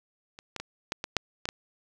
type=clicks; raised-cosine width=0.2 ms; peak=-27 / -17 / -19 / -12 / -15 / -6 / -14 / -13 dBFS; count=8; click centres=0.389 / 0.563 / 0.6 / 0.921 / 1.041 / 1.167 / 1.455 / 1.489 s; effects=none